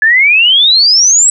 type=exponential sweep; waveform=sine; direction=up; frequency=1700 to 7960 Hz; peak=-4 dBFS; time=0.02-1.3 s; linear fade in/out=2 ms; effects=none